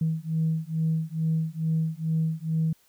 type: beating tone pair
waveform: sine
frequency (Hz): 159.2 / 161.5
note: D#3 / E3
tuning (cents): +40 / -35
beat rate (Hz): 2.3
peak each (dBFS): -26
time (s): 0.01-2.73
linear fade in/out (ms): 5
effects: tanh soft clip ceiling -17 dBFS + white hiss -63 dBFS RMS until 2.88 s